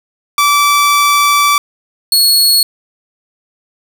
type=tone pair in turn; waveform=sawtooth; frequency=1159 / 4346 Hz; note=D6 / C#8; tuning=-23 / -35 cents; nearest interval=octave + major seventh; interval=2288 cents; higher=second; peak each=-4 dBFS; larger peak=neither; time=0.38-1.58 / 2.12-2.63 s; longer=first; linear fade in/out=2 ms; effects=7-bit